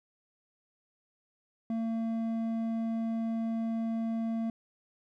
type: tone with hard clipping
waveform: sine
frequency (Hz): 226.5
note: A#3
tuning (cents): -50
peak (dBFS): -31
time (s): 1.7-4.5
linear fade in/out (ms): 2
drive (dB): 6
effects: none